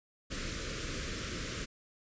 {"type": "band-stop noise", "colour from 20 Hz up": "pink", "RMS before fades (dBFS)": -38, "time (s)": [0.3, 1.66], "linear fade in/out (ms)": 20, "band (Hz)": [570, 1200], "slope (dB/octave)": 48, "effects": ["resampled to 16000 Hz"]}